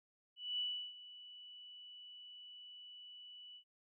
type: tone with ADSR envelope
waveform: sine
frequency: 2961 Hz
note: F#7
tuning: 1 cent sharp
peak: -35 dBFS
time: 0.36-3.64 s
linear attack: 230 ms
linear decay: 340 ms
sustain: -17 dB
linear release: 82 ms
effects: none